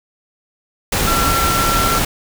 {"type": "tone in noise", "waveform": "sine", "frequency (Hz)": 1354, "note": "E6", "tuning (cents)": 46, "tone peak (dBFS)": -17, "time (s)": [1.07, 1.99], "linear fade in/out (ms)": 5, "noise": "pink", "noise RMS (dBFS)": -17, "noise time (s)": [0.92, 2.05], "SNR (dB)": -3, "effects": []}